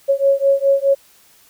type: beating tone pair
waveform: sine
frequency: 549 / 553.8 Hz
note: C#5 / C#5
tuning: -17 / -2 cents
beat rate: 4.8 Hz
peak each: -15 dBFS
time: 0.08-0.95 s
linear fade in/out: 20 ms
effects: white hiss -51 dBFS RMS until 1.49 s